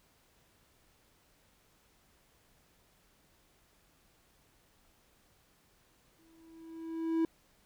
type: tone with exponential growth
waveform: triangle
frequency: 326.6 Hz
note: E4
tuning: 16 cents flat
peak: -23 dBFS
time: 6.19-7.25 s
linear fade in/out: 2 ms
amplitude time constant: 230 ms
effects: pink hiss -68 dBFS RMS until 7.65 s